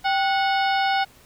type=harmonic tone with a mistuned harmonic; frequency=733 Hz; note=F#5; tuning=16 cents flat; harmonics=1 / 2 / 3 / 4 / 5 / 6 / 7; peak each=-20 / -26 / -30 / -32 / -34 / -36 / -37 dBFS; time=0.04-1.05 s; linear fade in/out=20 ms; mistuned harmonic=1; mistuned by=+110 cents; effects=pink hiss -52 dBFS RMS until 1.25 s